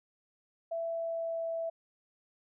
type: tone with pitch glide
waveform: sine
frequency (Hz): 665 to 660.4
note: E5 to E5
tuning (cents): +15 to +3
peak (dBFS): -32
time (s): 0.71-1.7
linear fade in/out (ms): 10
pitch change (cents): -12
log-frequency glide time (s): 0.86-1.5
effects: none